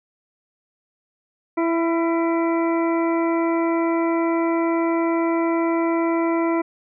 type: harmonic tone with a mistuned harmonic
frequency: 332.6 Hz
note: E4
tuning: 16 cents sharp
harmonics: 1 / 2 / 3 / 4 / 6 / 7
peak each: -19 / -26 / -27 / -33 / -34 / -37 dBFS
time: 1.57-6.62 s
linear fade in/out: 10 ms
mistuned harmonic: 4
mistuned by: +31 cents
effects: none